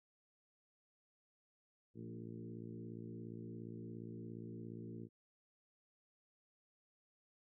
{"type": "harmonic tone with a mistuned harmonic", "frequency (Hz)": 57.2, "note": "A#1", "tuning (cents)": -32, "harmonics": [2, 3, 4, 5, 6, 7, 8], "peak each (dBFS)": [-51, -53, -52, -56, -54, -59, -62], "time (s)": [1.94, 5.09], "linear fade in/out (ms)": 50, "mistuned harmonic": 4, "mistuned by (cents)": -22, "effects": []}